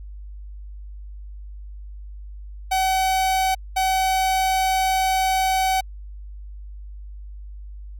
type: tone bursts at uneven times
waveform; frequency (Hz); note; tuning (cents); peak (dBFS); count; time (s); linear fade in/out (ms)
45% pulse; 758; F#5; +42; -18; 2; 2.71-3.55 / 3.76-5.81; 10
effects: added 50 Hz sine -34 dBFS peak until 7.99 s